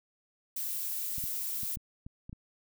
violet noise, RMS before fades -35 dBFS, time 0.56-1.76 s, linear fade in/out 5 ms
clicks, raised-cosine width 5 ms, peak -31 dBFS, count 7, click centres 1.182 / 1.239 / 1.633 / 1.771 / 2.065 / 2.295 / 2.329 s
effects none

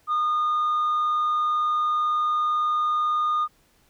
sine tone, 1223 Hz, D#6, 30 cents flat, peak -18 dBFS, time 0.07-3.48 s, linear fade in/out 50 ms, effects tanh soft clip ceiling -19 dBFS + pink hiss -62 dBFS RMS until 3.89 s

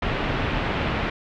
pink low-pass noise, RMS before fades -25 dBFS, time 0.02-1.1 s, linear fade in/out 5 ms, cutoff 3100 Hz, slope 24 dB/octave, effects none

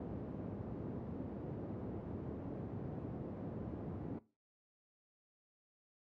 pink band-pass noise, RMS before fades -44 dBFS, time 0-4.19 s, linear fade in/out 5 ms, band 100 to 400 Hz, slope 12 dB/octave, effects noise-tail reverb RT60 0.3 s tail -18 dB re dry + high-pass 60 Hz 12 dB/octave

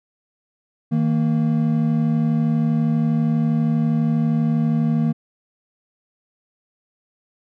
triangle tone pair together, 158.17 / 230.6 Hz, D#3 / A#3, +29 / -19 cents, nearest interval perfect fifth, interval 652 cents, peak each -17 dBFS, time 0.91-5.13 s, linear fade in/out 20 ms, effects none

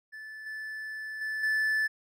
triangle tone with level steps, 1746 Hz, A6, 14 cents flat, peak -39 / -34 / -29 / -23 dBFS, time 0.12-1.88 s, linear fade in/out 20 ms, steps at 0.46 / 1.21 / 1.43 s, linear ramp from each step 5 ms, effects none

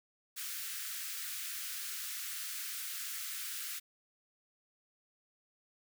white high-pass noise, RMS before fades -41 dBFS, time 0.36-3.8 s, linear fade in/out 20 ms, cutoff 1300 Hz, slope 48 dB/octave, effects none

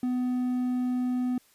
triangle tone, 250 Hz, B3, 21 cents sharp, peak -23 dBFS, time 0.03-1.38 s, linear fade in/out 2 ms, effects white hiss -62 dBFS RMS until 1.54 s + resampled to 32000 Hz

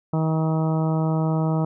harmonic tone, 159.1 Hz, D#3, 39 cents sharp, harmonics 1 / 2 / 3 / 4 / 5 / 6 / 7 / 8, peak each -20 / -28 / -32 / -31 / -34 / -35 / -41 / -38 dBFS, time 0.13-1.65 s, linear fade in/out 5 ms, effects none

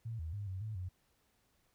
sine tone with pitch steps, 113.9 / 80.1 / 102.2 / 94 / 108.7 / 91.3 Hz, A#2 / E2 / G#2 / F#2 / A2 / F#2, -40 / -49 / -27 / +28 / -21 / -23 cents, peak -38 dBFS, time 0.05-0.89 s, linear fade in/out 10 ms, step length 140 ms, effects pink hiss -75 dBFS RMS until 1.74 s

